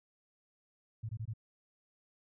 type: tone bursts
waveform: sine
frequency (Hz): 110.7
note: A2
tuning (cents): +11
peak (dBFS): -36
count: 4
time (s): 1.03-1.337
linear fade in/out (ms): 10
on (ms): 61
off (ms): 21
effects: none